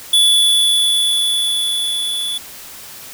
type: tone with level ramp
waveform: square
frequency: 3442 Hz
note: A7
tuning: 39 cents flat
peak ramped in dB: -9 to -20 dBFS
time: 0.13-2.38 s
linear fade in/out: 5 ms
effects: white hiss -35 dBFS RMS until 3.13 s